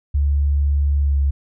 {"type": "tone with pitch glide", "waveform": "sine", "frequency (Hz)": [71.4, 69.77], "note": ["D2", "C#2"], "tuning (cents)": [-48, 12], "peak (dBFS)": -14, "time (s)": [0.14, 1.31], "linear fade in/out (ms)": 10, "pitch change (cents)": -40, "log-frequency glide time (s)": [1, 1.18], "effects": []}